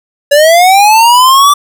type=linear sweep; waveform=square; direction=up; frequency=563 to 1172 Hz; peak=-3 dBFS; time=0.31-1.54 s; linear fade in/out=10 ms; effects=none